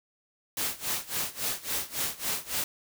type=noise with tremolo; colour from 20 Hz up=white; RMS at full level=-29 dBFS; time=0.57-2.64 s; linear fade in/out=2 ms; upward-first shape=sine; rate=3.6 Hz; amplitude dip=90%; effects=none